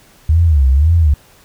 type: tone with vibrato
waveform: sine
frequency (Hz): 74.5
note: D2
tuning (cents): +25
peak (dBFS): -7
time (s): 0.29-1.14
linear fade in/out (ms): 5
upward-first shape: sine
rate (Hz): 1.9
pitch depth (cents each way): 230
effects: pink hiss -47 dBFS RMS until 1.44 s